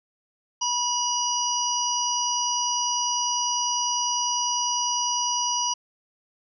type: harmonic tone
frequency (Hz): 970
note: B5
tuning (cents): -31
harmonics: 1 / 3 / 5 / 6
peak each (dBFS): -27 / -31 / -31 / -26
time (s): 0.61-5.74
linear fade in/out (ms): 10
effects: none